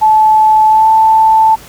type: tone with pitch glide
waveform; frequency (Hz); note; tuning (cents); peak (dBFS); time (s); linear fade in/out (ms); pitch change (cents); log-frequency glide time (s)
sine; 867 to 881.6; A5 to A5; -26 to +3; -4; 0.01-1.56; 20; +29; 0.68-0.88
effects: pink hiss -35 dBFS RMS until 1.68 s